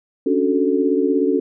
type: chord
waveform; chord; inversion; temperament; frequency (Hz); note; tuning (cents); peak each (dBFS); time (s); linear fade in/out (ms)
sine; D major seventh; third; equal; 277.2 / 293.7 / 370 / 440; C#4 / D4 / F#4 / A4; 0 / 0 / 0 / 0; -19 / -23 / -20 / -20; 0.26-1.4; 5
effects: none